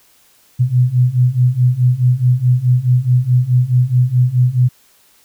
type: beating tone pair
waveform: sine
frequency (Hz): 122.6 / 127.3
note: B2 / C3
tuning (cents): -12 / -47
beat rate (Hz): 4.7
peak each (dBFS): -14 / -12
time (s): 0.59-4.69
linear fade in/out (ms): 20
effects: white hiss -52 dBFS RMS until 5.24 s